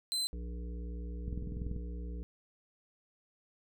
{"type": "tone", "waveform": "35% pulse", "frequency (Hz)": 4062, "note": "B7", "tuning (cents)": 48, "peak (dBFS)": -30, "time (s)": [0.12, 0.27], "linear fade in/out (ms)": 0}
{"type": "harmonic tone", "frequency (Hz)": 59.3, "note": "A#1", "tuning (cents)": 30, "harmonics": [1, 3, 5, 7, 8], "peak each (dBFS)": [-38, -48, -52, -55, -56], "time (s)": [0.33, 2.23], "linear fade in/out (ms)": 0}
{"type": "click train", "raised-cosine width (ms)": 5, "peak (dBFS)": -28, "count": 11, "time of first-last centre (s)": [1.28, 1.763], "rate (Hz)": 20.7}
{"effects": []}